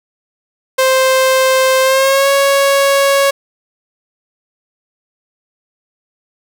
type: tone with pitch glide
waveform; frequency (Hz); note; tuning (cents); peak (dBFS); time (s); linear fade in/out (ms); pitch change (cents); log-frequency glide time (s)
sawtooth; 523.3 to 554.4; C5 to C#5; 0 to 0; -5; 0.78-3.31; 10; +100; 1.82-2.29
effects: none